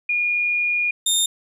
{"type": "tone pair in turn", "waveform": ["sine", "20% pulse"], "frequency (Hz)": [2433, 3645], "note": ["D#7", "A#7"], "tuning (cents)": [-39, -40], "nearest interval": "perfect fifth", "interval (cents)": 699, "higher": "second", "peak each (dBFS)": [-18, -11], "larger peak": "second", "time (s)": [[0.09, 0.91], [1.06, 1.26]], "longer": "first", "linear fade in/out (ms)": 5, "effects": []}